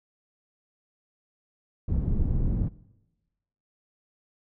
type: low-pass noise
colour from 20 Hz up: pink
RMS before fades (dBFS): -25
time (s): 1.88-2.69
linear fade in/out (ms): 10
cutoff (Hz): 170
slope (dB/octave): 12
effects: noise-tail reverb RT60 1.0 s tail -20 dB re dry